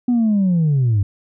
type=linear sweep; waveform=sine; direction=down; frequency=249.4 to 94.4 Hz; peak=-11 dBFS; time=0.08-1.03 s; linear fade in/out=5 ms; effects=tanh soft clip ceiling -11 dBFS